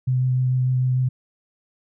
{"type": "tone with vibrato", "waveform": "sine", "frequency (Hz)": 127.8, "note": "C3", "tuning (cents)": -40, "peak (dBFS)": -17, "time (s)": [0.07, 1.09], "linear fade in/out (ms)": 10, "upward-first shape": "sine", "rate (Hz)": 6.7, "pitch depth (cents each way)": 11, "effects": []}